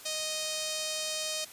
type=tone with notch filter; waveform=5% pulse; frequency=622.3 Hz; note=D#5; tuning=in tune; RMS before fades=-34 dBFS; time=0.05-1.45 s; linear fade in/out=10 ms; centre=1500 Hz; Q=0.81; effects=white hiss -49 dBFS RMS until 1.52 s + resampled to 32000 Hz